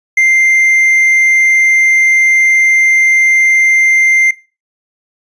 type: tone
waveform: triangle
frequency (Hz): 2093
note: C7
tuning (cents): 0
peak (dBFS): -4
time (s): 0.17-4.31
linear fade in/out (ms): 5
effects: noise-tail reverb RT60 0.3 s tail -19 dB re dry + resampled to 22050 Hz